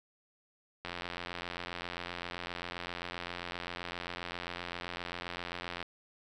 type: click train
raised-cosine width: 0.3 ms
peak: -22 dBFS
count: 437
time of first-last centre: 0.85-5.827 s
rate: 87.6 Hz
effects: none